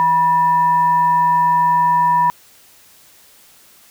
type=tone with frequency modulation; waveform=sine; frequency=973 Hz; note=B5; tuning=26 cents flat; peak=-11 dBFS; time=0-2.3 s; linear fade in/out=0 ms; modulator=809 Hz; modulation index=0.27; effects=white hiss -48 dBFS RMS until 3.9 s